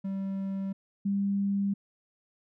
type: tone pair in turn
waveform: triangle / sine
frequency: 194.1 / 198.98 Hz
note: G3 / G3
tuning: -17 / +26 cents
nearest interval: unison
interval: 43 cents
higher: second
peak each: -28 / -25 dBFS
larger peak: second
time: 0.04-0.73 / 1.05-1.74 s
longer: neither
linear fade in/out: 10 ms
effects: none